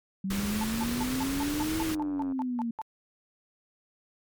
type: exponential two-way sweep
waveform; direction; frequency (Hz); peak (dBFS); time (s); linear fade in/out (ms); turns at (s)
sine; up then down; 190 to 325.6 to 229; -28; 0.24-2.71; 5; 1.82
type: band-stop noise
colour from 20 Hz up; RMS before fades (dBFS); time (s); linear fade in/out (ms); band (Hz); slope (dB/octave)
pink; -35; 0.3-1.95; 5; 500 to 1000; 48
type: click train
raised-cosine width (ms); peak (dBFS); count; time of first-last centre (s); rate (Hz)
1; -31; 186; 0.32-2.322; 92.4
type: tone bursts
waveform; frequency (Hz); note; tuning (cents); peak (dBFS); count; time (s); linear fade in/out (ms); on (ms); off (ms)
sine; 880; A5; 0; -31; 12; 0.61-2.816; 0; 28; 170
effects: MP3 96 kbps